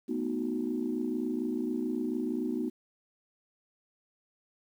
sine chord, B dominant seventh, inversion third, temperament equal, 220 / 246.9 / 311.1 / 370 Hz, A3 / B3 / D#4 / F#4, 0 / 0 / 0 / 0 cents, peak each -38 / -32 / -34 / -36 dBFS, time 0.08-2.7 s, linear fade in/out 20 ms, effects tanh soft clip ceiling -20 dBFS + 10-bit

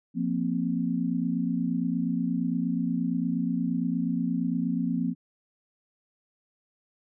sine chord, F suspended fourth, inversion none, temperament equal, 174.61 / 233.1 / 261.6 Hz, F3 / Bb3 / C4, 0 / 0 / 0 cents, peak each -29 dBFS, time 0.14-5.15 s, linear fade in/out 50 ms, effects none

